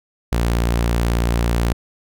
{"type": "tone", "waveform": "sawtooth", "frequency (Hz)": 58.27, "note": "A#1", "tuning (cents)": 0, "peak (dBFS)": -12, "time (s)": [0.32, 1.73], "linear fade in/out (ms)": 5, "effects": []}